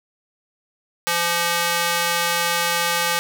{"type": "tone with high-pass filter", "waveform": "square", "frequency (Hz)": 171.5, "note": "F3", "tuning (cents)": -31, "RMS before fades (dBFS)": -21, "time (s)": [1.07, 3.19], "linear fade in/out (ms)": 0, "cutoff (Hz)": 1000, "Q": 0.6, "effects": []}